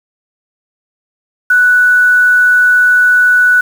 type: tone with quantisation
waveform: sine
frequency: 1481 Hz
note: F#6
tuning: 1 cent sharp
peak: -5 dBFS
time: 1.5-3.61 s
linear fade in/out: 5 ms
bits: 5
effects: none